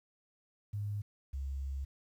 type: tone pair in turn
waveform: sine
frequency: 103.1 / 68.06 Hz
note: G#2 / C#2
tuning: -12 / -31 cents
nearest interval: perfect fifth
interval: 719 cents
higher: first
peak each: -34 / -35 dBFS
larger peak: first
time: 0.73-1.02 / 1.33-1.85 s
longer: second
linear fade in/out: 10 ms
effects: 11-bit